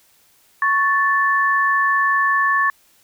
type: tone pair together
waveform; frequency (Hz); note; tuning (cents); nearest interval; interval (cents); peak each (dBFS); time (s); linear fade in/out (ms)
sine; 1108.7 / 1753.4; C#6 / A6; 0 / -7; minor sixth; 793; -17; 0.62-2.7; 2
effects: white hiss -56 dBFS RMS until 3.03 s